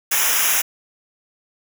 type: noise with comb filter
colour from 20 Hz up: white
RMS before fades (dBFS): -18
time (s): 0.11-0.62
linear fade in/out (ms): 10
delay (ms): 0.23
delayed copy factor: -0.95
effects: none